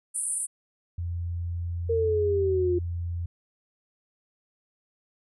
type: band-pass noise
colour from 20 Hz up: pink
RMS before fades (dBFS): -30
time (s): 0.14-0.47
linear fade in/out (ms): 20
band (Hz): 8700 to 10000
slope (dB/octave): 96
type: tone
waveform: sine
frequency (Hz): 86.1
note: F2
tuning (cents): -24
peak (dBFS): -28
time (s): 0.98-3.26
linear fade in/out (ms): 5
type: exponential sweep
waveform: sine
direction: down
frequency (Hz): 463 to 348.8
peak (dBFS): -22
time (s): 1.89-2.79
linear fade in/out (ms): 10
effects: none